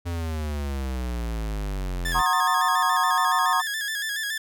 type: exponential sweep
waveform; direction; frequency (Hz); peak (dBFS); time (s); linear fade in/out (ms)
square; down; 87.31 to 41.2; -27; 0.05-2.22; 20
type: tone with vibrato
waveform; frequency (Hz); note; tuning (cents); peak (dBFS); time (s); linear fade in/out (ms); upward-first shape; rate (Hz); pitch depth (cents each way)
sawtooth; 1708; G#6; +48; -23; 2.05-4.38; 5; square; 7.1; 55
type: chord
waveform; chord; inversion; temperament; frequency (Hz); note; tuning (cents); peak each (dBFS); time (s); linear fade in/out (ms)
sine; C half-diminished seventh; second; equal with one note detuned; 740 / 932.3 / 1071.6 / 1244.5; Gb5 / Bb5 / C6 / Eb6; 0 / 0 / +41 / 0; -28 / -25 / -23 / -26; 2.14-3.62; 20
effects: none